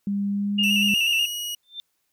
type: tone with pitch glide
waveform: sine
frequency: 200.7 to 204 Hz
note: G3 to G#3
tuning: +41 to -31 cents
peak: -22 dBFS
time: 0.07-0.94 s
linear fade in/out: 2 ms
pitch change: +28 cents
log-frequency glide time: 0.3-0.59 s
type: tone with vibrato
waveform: sine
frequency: 2757 Hz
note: F7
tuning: 23 cents flat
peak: -19 dBFS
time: 0.58-1.26 s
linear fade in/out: 10 ms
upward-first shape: square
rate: 8.2 Hz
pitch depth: 48 cents each way
type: tone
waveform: sawtooth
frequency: 2900 Hz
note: F#7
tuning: 35 cents flat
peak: -25 dBFS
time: 0.63-1.55 s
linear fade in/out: 5 ms
type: tone with exponential growth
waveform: sine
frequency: 3572 Hz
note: A7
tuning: 25 cents sharp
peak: -28 dBFS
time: 1.63-1.8 s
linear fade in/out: 0 ms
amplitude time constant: 35 ms
effects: white hiss -73 dBFS RMS until 2.12 s